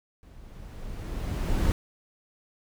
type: noise with level ramp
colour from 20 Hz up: brown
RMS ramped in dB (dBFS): -50 to -22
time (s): 0.23-1.72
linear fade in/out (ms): 0
effects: none